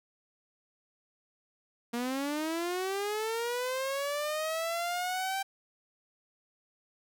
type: linear sweep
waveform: sawtooth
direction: up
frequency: 233.1 to 784 Hz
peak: -27 dBFS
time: 1.93-5.43 s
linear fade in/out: 10 ms
effects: none